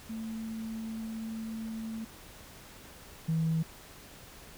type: tone pair in turn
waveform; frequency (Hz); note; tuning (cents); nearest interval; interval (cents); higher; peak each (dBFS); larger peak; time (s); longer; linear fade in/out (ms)
sine; 222.9 / 161.6; A3 / E3; +23 / -34; tritone; 557; first; -35 / -25; second; 0.09-2.05 / 3.28-3.63; first; 10
effects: tanh soft clip ceiling -22 dBFS + pink hiss -51 dBFS RMS until 4.57 s